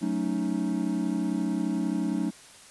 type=chord; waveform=triangle; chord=D# half-diminished seventh; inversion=first; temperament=equal with one note detuned; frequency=185 / 220 / 279.8 / 311.1 Hz; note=F#3 / A3 / C#4 / D#4; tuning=0 / 0 / +16 / 0 cents; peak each=-29 dBFS; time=0.01-2.31 s; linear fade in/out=20 ms; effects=white hiss -50 dBFS RMS until 2.7 s + resampled to 24000 Hz

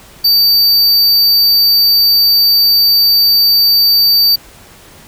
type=tone; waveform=square; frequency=4620 Hz; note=D8; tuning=29 cents flat; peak=-7 dBFS; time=0.24-4.36 s; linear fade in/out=10 ms; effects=pink hiss -39 dBFS RMS until 5.07 s

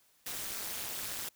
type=noise with amplitude modulation; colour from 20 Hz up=white; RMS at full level=-35 dBFS; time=0.26-1.29 s; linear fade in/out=5 ms; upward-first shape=sine; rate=213 Hz; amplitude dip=100%; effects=white hiss -68 dBFS RMS until 1.35 s

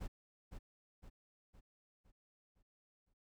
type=noise with echo; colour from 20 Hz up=brown; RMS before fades=-42 dBFS; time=0-0.08 s; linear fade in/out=20 ms; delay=510 ms; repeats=6; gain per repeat=-6 dB; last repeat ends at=3.14 s; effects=none

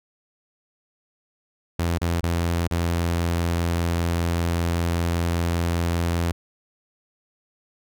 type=tone with dropouts; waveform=sawtooth; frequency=85.1 Hz; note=F2; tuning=44 cents flat; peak=-17 dBFS; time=1.79-6.32 s; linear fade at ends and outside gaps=5 ms; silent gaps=1.984-2.015 / 2.208-2.231 / 2.676-2.71 s; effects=none

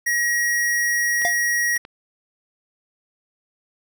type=tone; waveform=square; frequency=1900 Hz; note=A#6; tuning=33 cents sharp; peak=-19 dBFS; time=0.06-1.78 s; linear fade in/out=10 ms
type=clicks; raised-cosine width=0.3 ms; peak=-22 dBFS; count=3; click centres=1.219 / 1.764 / 1.851 s
type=tone with exponential decay; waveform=square; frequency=698.5 Hz; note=F5; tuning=in tune; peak=-18 dBFS; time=1.25-1.37 s; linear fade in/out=0 ms; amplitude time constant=25 ms
effects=none

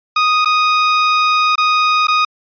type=tone with dropouts; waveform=sawtooth; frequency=1244.5 Hz; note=D#6; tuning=in tune; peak=-7 dBFS; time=0.16-2.25 s; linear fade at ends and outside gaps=5 ms; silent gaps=0.448-0.456 / 1.556-1.579 / 2.071-2.082 s; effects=resampled to 11025 Hz

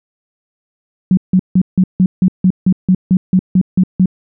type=tone bursts; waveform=sine; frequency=185 Hz; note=F#3; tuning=in tune; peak=-6 dBFS; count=14; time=1.11-4.058 s; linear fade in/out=2 ms; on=62 ms; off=160 ms; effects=none

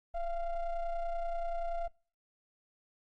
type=ring-modulated tone; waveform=triangle; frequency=349.2 Hz; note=F4; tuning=in tune; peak=-27 dBFS; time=0.14-1.88 s; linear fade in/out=10 ms; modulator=334 Hz; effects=noise-tail reverb RT60 0.4 s tail -26 dB re dry + Opus 32 kbps

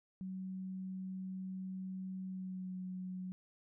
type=tone with pitch glide; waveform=sine; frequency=187.9 to 184.57 Hz; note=F#3 to F#3; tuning=+27 to -4 cents; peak=-40 dBFS; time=0.21-3.32 s; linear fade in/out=0 ms; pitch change=-31 cents; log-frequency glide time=2.25-2.75 s; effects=none

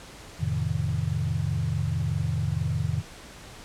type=chord; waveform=sine; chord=F dominant seventh; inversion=none; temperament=equal with one note detuned; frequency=87.31 / 109.24 / 130.81 / 155.56 Hz; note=F2 / A2 / C3 / Eb3; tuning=0 / -12 / 0 / 0 cents; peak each=-30 / -30 / -30 / -29 dBFS; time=0.39-3.02 s; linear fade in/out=20 ms; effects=pink hiss -45 dBFS RMS until 3.64 s + low-pass 9000 Hz 12 dB/octave

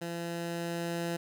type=tone with level ramp; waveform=15% pulse; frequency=170 Hz; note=F3; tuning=46 cents flat; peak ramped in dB=-29 to -25 dBFS; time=0.01-1.17 s; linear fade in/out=10 ms; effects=none

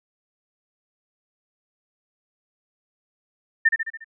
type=tone with echo; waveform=sine; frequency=1800 Hz; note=A6; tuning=39 cents sharp; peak=-12 dBFS; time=3.65-3.69 s; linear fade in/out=10 ms; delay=71 ms; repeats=5; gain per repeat=-5 dB; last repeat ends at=4.045 s; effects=none

